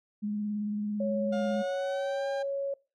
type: tone with vibrato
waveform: sine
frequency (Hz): 208.7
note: G#3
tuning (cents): +9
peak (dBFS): -29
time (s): 0.22-1.63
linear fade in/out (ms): 20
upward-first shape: triangle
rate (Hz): 18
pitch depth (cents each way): 27
type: tone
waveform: sine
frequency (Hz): 554.4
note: C#5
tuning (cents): 0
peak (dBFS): -29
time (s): 1-2.74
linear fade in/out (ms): 5
type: tone with pitch glide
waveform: 30% pulse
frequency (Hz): 710 to 801.6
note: F5 to G5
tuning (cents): +28 to +38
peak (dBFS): -34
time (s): 1.32-2.43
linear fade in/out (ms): 10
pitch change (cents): +210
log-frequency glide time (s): 1.5-2.28
effects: noise-tail reverb RT60 0.3 s tail -22 dB re dry + low-pass 5000 Hz 12 dB/octave